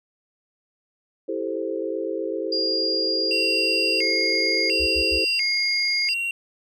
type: chord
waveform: sine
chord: A minor seventh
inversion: second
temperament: equal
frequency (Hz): 329.6 / 392 / 440 / 523.3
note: E4 / G4 / A4 / C5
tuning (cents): 0 / 0 / 0 / 0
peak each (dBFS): -30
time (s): 1.28-5.25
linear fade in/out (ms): 10
type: tone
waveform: sine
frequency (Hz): 4821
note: D8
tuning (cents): +45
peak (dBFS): -22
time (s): 2.52-6.14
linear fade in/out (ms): 5
type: tone with vibrato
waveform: triangle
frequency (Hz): 2435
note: D#7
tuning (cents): -38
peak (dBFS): -22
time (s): 3.31-6.31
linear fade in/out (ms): 2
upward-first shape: square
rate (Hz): 0.72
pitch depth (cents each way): 210
type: tone bursts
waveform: sine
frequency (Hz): 68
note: C#2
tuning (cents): -33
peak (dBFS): -28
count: 3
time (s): 4.79-5.191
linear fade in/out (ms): 20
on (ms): 83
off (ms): 76
effects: none